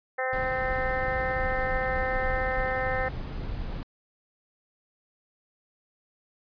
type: harmonic tone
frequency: 258.9 Hz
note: C4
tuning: 18 cents flat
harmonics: 2 / 3 / 4 / 5 / 6 / 7 / 8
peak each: -30 / -32 / -41 / -37 / -38 / -32 / -38 dBFS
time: 0.18-3.09 s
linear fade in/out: 10 ms
type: noise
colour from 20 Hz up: brown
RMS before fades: -33 dBFS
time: 0.33-3.83 s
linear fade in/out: 0 ms
effects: resampled to 11025 Hz